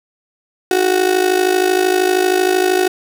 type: tone with amplitude modulation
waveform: 35% pulse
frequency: 370 Hz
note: F#4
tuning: in tune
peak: -7 dBFS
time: 0.71-2.88 s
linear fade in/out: 2 ms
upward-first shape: sine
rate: 52.9 Hz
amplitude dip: 75%
effects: none